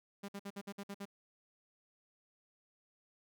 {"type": "tone bursts", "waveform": "sawtooth", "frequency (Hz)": 200, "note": "G3", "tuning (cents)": 35, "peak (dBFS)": -38, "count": 8, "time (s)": [0.23, 1.055], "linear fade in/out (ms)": 10, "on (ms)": 55, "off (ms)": 55, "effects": []}